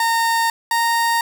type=tone pair in turn; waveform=30% pulse; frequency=918 / 927.1 Hz; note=A#5 / A#5; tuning=-27 / -10 cents; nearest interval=unison; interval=17 cents; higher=second; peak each=-13 dBFS; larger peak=neither; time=0-0.5 / 0.71-1.21 s; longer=neither; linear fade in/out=2 ms; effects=none